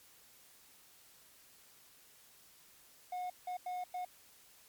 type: tone bursts at uneven times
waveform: triangle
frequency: 725 Hz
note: F#5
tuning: 35 cents flat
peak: -35 dBFS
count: 4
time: 3.12-3.3 / 3.47-3.57 / 3.66-3.84 / 3.94-4.05 s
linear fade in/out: 5 ms
effects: white hiss -62 dBFS RMS until 4.68 s + MP3 96 kbps